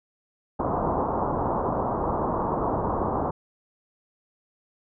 white low-pass noise, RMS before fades -26 dBFS, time 0.59-3.31 s, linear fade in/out 10 ms, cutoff 1100 Hz, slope 48 dB/octave, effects none

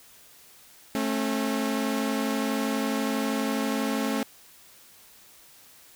sawtooth tone pair together, 218.4 / 270.7 Hz, A3 / C#4, -13 / -41 cents, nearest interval major third, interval 372 cents, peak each -24 dBFS, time 0.95-4.23 s, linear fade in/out 0 ms, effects white hiss -53 dBFS RMS until 5.95 s

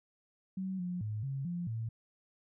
sine tone with pitch steps, 189.2 / 178.6 / 106.8 / 136.2 / 174.3 / 113.1 Hz, F#3 / F3 / G#2 / C#3 / F3 / A2, +39 / +39 / +49 / -30 / -3 / +48 cents, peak -34 dBFS, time 0.57-1.89 s, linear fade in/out 5 ms, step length 220 ms, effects none

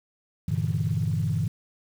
sine chord, E half-diminished seventh, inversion first, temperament equal, 98 / 116.54 / 146.83 / 164.81 Hz, G2 / Bb2 / D3 / E3, 0 / 0 / 0 / 0 cents, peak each -28 dBFS, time 0.48-1.48 s, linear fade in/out 5 ms, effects tanh soft clip ceiling -15 dBFS + 8-bit

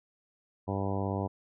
harmonic tone, 98 Hz, G2, in tune, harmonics 1 / 2 / 3 / 4 / 5 / 6 / 7 / 8 / 9 / 10, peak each -33 / -36 / -38 / -39 / -40 / -41 / -41 / -42 / -43 / -43 dBFS, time 0.67-1.28 s, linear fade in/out 20 ms, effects none

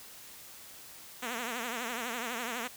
5% pulse tone with vibrato, 237.7 Hz, A#3, 34 cents sharp, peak -23 dBFS, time 1.22-2.68 s, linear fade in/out 10 ms, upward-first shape triangle, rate 12 Hz, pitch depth 140 cents each way, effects white hiss -50 dBFS RMS until 2.76 s

